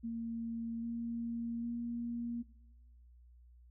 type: tone with pitch steps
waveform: sine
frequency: 229.9 / 233 / 236.1 Hz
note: A#3 / A#3 / A#3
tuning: -24 / -1 / +22 cents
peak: -36 dBFS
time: 0.03-2.43 s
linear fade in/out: 20 ms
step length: 800 ms
effects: noise-tail reverb RT60 1.0 s tail -19 dB re dry + added 60 Hz sine -57 dBFS peak until 3.7 s